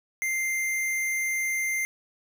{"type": "tone", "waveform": "square", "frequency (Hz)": 2093, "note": "C7", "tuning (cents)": 0, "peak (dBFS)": -26, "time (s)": [0.22, 1.85], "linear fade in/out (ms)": 0, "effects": []}